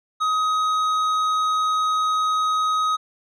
triangle tone with tanh clipping, 1261 Hz, D#6, 23 cents sharp, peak -20 dBFS, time 0.2-2.97 s, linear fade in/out 20 ms, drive 13 dB, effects none

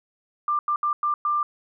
sine tone bursts at uneven times, 1189 Hz, D6, 21 cents sharp, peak -20 dBFS, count 5, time 0.48-0.59 / 0.68-0.76 / 0.83-0.93 / 1.03-1.14 / 1.25-1.43 s, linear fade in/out 2 ms, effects none

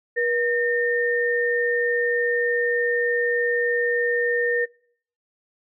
sine tone pair together, 480 / 1823.3 Hz, B4 / A#6, -49 / -39 cents, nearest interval octave + major seventh, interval 2310 cents, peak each -22 dBFS, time 0.16-4.66 s, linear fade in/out 20 ms, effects noise-tail reverb RT60 0.6 s tail -24 dB re dry

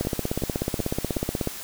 two click trains, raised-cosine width 2 ms, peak -11 / -16 dBFS, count 25 / 4, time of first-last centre 0.01-1.473 / 0.05-1.165 s, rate 16.4 / 2.69 Hz, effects white hiss -37 dBFS RMS until 1.63 s

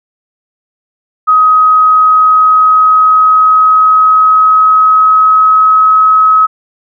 sine tone with pitch glide, 1261 to 1279.3 Hz, D#6 to D#6, +23 to +48 cents, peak -3 dBFS, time 1.27-6.47 s, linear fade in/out 20 ms, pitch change +25 cents, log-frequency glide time 1.38-5.93 s, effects none

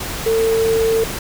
sine tone in noise, 450 Hz, A4, 39 cents sharp, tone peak -13 dBFS, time 0.26-1.04 s, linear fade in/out 5 ms, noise pink, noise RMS -26 dBFS, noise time 0-1.19 s, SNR +10 dB, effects none

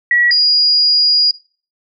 sine tone pair in turn, 1928 / 4875 Hz, B6 / D#8, -42 / -36 cents, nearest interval octave + major third, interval 1606 cents, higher second, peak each -9 dBFS, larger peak neither, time 0.11-0.31 / 0.31-1.31 s, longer second, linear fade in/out 2 ms, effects noise-tail reverb RT60 0.4 s tail -19 dB re dry

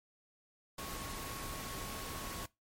sine tone in noise, 1100 Hz, C#6, 14 cents flat, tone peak -49 dBFS, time 0.78-2.46 s, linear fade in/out 5 ms, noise pink, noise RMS -43 dBFS, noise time 0.78-2.46 s, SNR -9 dB, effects noise-tail reverb RT60 0.2 s tail -21 dB re dry + MP3 64 kbps

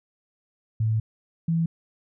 sine tone pair in turn, 110.3 / 165.34 Hz, A2 / E3, +5 / +6 cents, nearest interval perfect fifth, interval 701 cents, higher second, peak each -20 / -20 dBFS, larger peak neither, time 0.8-1 / 1.48-1.66 s, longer first, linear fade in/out 5 ms, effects none

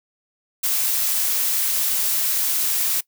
blue noise, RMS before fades -21 dBFS, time 0.63-3.01 s, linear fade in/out 10 ms, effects noise-tail reverb RT60 0.1 s tail -22 dB re dry

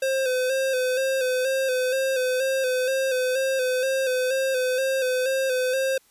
square tone with vibrato, 520 Hz, C5, 11 cents flat, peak -22 dBFS, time 0.02-5.98 s, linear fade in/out 5 ms, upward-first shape square, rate 2.1 Hz, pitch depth 39 cents each way, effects white hiss -60 dBFS RMS until 6.1 s + resampled to 32000 Hz

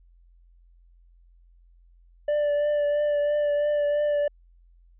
triangle tone with vibrato, 587.3 Hz, D5, in tune, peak -19 dBFS, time 2.28-4.28 s, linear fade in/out 5 ms, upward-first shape triangle, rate 3 Hz, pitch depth 22 cents each way, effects added 43 Hz sine -53 dBFS peak until 4.99 s + resampled to 8000 Hz

